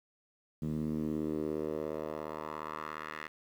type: tone with band-pass filter sweep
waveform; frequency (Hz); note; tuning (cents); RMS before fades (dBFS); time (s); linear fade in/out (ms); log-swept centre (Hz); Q
10% pulse; 77.1; D#2; -15; -37; 0.62-3.28; 5; 180 to 1800; 2.1
effects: 10-bit